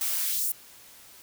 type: noise with high-pass filter sweep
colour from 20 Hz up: blue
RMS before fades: -28 dBFS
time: 0.01-0.52 s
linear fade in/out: 2 ms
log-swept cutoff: 250 to 11000 Hz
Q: 1.1
effects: white hiss -51 dBFS RMS until 1.22 s